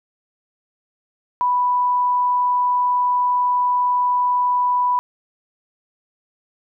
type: tone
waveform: sine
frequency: 987.8 Hz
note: B5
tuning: in tune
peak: -15 dBFS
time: 1.41-4.99 s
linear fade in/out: 0 ms
effects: none